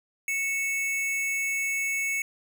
square tone pair together, 2213 / 2637 Hz, C#7 / E7, -3 / 0 cents, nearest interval minor third, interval 303 cents, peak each -27 / -36 dBFS, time 0.28-2.22 s, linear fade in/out 2 ms, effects none

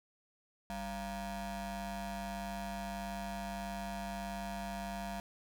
30% pulse ring-modulated tone, 246.9 Hz, B3, in tune, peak -33 dBFS, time 0.7-5.2 s, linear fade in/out 0 ms, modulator 443 Hz, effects none

